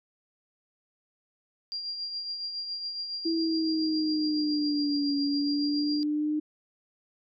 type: tone with tremolo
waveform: sine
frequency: 4771 Hz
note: D8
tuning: 26 cents sharp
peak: -30 dBFS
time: 1.72-6.03 s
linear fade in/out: 0 ms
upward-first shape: triangle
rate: 7.2 Hz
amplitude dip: 50%
type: linear two-way sweep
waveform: sine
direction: down then up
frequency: 329.6 to 281.9 to 304.4 Hz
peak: -25 dBFS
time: 3.25-6.4 s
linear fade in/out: 10 ms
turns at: 5.18 s
effects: none